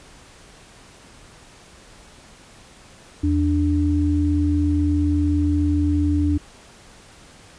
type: tone pair together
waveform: sine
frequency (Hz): 82.41 / 293.7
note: E2 / D4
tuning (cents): 0 / 0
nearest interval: octave + minor seventh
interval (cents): 2200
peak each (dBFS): -19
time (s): 3.23-6.38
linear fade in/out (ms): 10
effects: pink hiss -47 dBFS RMS until 7.58 s + resampled to 22050 Hz